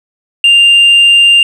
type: tone with tanh clipping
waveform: triangle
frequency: 2794 Hz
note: F7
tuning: in tune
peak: -3 dBFS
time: 0.44-1.43 s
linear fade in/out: 2 ms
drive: 6 dB
effects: none